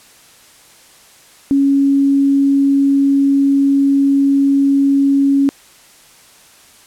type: tone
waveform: sine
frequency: 277.2 Hz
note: C#4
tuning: in tune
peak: -9 dBFS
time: 1.51-5.49 s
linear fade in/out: 0 ms
effects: white hiss -45 dBFS RMS until 6.86 s + low-pass 11000 Hz 12 dB/octave